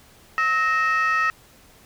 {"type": "tone cluster", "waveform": "sine", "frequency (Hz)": [1290, 1861, 2621], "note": ["E6", "A#6", "E7"], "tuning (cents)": [-38, -3, -11], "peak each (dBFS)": [-19, -20, -27], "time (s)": [0.38, 1.3], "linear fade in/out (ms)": 0, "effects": ["tanh soft clip ceiling -14 dBFS", "pink hiss -52 dBFS RMS until 1.85 s"]}